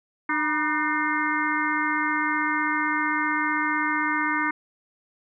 harmonic tone with a mistuned harmonic, 302.6 Hz, D#4, 48 cents flat, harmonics 1 / 3 / 4 / 5 / 6 / 7, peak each -29 / -29 / -29 / -29 / -29 / -29 dBFS, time 0.29-4.51 s, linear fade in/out 5 ms, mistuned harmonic 3, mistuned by +87 cents, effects none

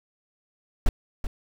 brown noise with echo, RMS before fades -17 dBFS, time 0.86-0.89 s, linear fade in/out 2 ms, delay 380 ms, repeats 1, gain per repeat -10 dB, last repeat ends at 1.27 s, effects none

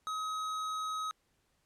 triangle tone with tanh clipping, 1270 Hz, D#6, 35 cents sharp, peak -36 dBFS, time 0.07-1.11 s, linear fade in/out 0 ms, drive 18 dB, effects pink hiss -75 dBFS RMS until 1.65 s + low-pass 12000 Hz 12 dB/octave

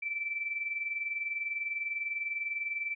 sine tone pair together, 2311 / 2331 Hz, D7 / D7, -28 / -14 cents, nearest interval unison, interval 14 cents, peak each -40 / -33 dBFS, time 0.02-2.95 s, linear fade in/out 10 ms, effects none

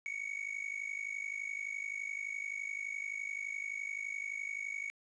triangle tone with amplitude modulation, 2233 Hz, C#7, 12 cents sharp, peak -32 dBFS, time 0.06-4.9 s, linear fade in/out 0 ms, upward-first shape sine, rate 51.7 Hz, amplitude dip 85%, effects resampled to 22050 Hz + 11-bit

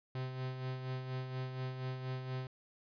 45% pulse tone with tremolo, 129.4 Hz, C3, 19 cents flat, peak -36 dBFS, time 0.15-2.47 s, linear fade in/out 2 ms, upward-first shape sine, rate 4.2 Hz, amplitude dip 50%, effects resampled to 11025 Hz

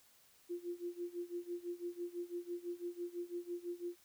sine tone with tremolo, 349.2 Hz, F4, in tune, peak -37 dBFS, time 0.49-3.96 s, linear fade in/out 20 ms, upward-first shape sine, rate 6 Hz, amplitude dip 90%, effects white hiss -67 dBFS RMS until 4.04 s

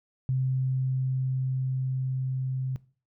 sine tone with level ramp, 130.6 Hz, C3, 3 cents flat, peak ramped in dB -23 to -27 dBFS, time 0.29-2.76 s, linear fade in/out 0 ms, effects noise-tail reverb RT60 0.4 s tail -20 dB re dry

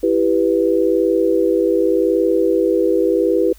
sine chord, E minor, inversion none, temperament equal with one note detuned, 331.2 / 392 / 493.9 Hz, E4 / G4 / B4, +8 / 0 / 0 cents, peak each -17 dBFS, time 0.03-3.53 s, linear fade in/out 5 ms, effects added 50 Hz sine -42 dBFS peak until 3.58 s + white hiss -50 dBFS RMS until 3.58 s

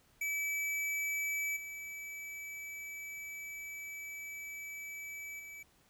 square tone with level steps, 2300 Hz, D7, 37 cents flat, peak -34 / -43 / -47 dBFS, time 0.21-5.63 s, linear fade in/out 5 ms, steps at 1.56 / 5.39 s, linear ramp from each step 10 ms, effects pink hiss -68 dBFS RMS until 5.89 s

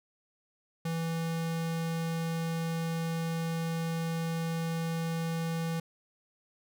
square tone, 164.81 Hz, E3, in tune, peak -31 dBFS, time 0.85-5.8 s, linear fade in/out 5 ms, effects none

